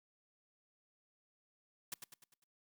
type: noise with echo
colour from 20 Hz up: white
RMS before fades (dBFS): -42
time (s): 1.92-1.94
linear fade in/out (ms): 2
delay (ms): 100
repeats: 5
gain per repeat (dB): -6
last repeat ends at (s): 2.44
effects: noise-tail reverb RT60 0.4 s tail -25 dB re dry + Opus 48 kbps